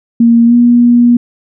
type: tone with pitch glide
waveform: sine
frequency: 233.1 to 240.1 Hz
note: A#3 to B3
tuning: 0 to -49 cents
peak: -3 dBFS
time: 0.2-1.17 s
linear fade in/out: 5 ms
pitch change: +51 cents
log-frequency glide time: 0.46-0.54 s
effects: none